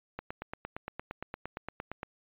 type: click train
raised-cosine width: 0.5 ms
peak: -22 dBFS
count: 17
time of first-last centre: 0.19-2.031 s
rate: 8.69 Hz
effects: resampled to 8000 Hz